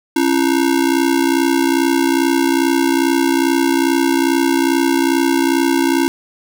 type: ring-modulated tone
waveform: square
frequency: 306 Hz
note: D#4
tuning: 29 cents flat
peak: -10 dBFS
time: 0.16-6.08 s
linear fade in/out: 0 ms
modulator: 31.2 Hz
effects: none